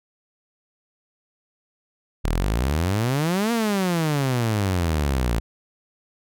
sawtooth exponential two-way sweep, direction up then down, 35.99 to 238.4 to 54.6 Hz, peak -16 dBFS, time 2.24-5.4 s, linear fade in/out 10 ms, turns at 3.52 s, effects none

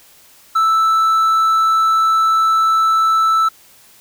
triangle tone, 1318.5 Hz, E6, in tune, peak -9 dBFS, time 0.55-3.49 s, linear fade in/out 10 ms, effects white hiss -47 dBFS RMS until 4 s

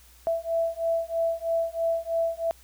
sine beating tone pair, 662 / 665.1 Hz, E5 / E5, +7 / +15 cents, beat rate 3.1 Hz, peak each -27 dBFS, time 0.27-2.51 s, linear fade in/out 0 ms, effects added 60 Hz sine -54 dBFS peak until 2.63 s + white hiss -56 dBFS RMS until 2.63 s

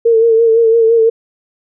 sine tone with vibrato, 455.1 Hz, A#4, 42 cents flat, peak -6 dBFS, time 0.05-1.1 s, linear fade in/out 10 ms, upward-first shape sine, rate 5.9 Hz, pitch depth 40 cents each way, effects none

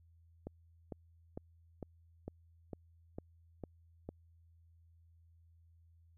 click train, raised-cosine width 2 ms, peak -29 dBFS, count 9, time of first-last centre 0.47-4.09 s, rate 2.21 Hz, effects added 83 Hz sine -62 dBFS peak until 6.17 s

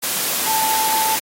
sine tone in noise, 880 Hz, A5, in tune, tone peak -19 dBFS, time 0.46-1.17 s, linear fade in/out 20 ms, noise white, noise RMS -21 dBFS, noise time 0.02-1.2 s, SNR -1 dB, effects high-pass 150 Hz 12 dB/octave + AAC 48 kbps

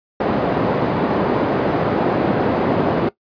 white band-pass noise, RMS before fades -18 dBFS, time 0.2-3.09 s, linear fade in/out 5 ms, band 140 to 560 Hz, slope 12 dB/octave, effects noise-tail reverb RT60 0.1 s tail -18 dB re dry + resampled to 11025 Hz

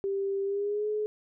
sine tone with pitch glide, 393.5 to 424.2 Hz, G4 to G#4, +7 to +37 cents, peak -27 dBFS, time 0.04-1.06 s, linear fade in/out 0 ms, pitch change +130 cents, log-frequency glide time 0.44-0.88 s, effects none

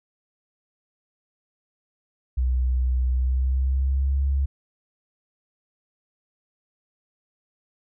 sine tone with pitch glide, 63 to 68.7 Hz, B1 to C#2, +35 to -15 cents, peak -19 dBFS, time 2.37-4.46 s, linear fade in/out 10 ms, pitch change +150 cents, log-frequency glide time 3.11-4.2 s, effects none

